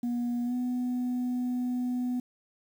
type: tone with pitch glide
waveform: sine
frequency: 240.6 to 248.1 Hz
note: B3 to B3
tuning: -45 to +8 cents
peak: -25 dBFS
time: 0.03-2.2 s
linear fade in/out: 5 ms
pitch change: +53 cents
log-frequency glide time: 0.45-0.54 s
effects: tanh soft clip ceiling -26 dBFS + 9-bit